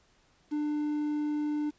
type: tone with quantisation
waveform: triangle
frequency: 298.2 Hz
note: D4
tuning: 27 cents sharp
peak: -26 dBFS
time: 0.51-1.71 s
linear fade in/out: 20 ms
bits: 9
effects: pink hiss -66 dBFS RMS until 1.78 s + resampled to 16000 Hz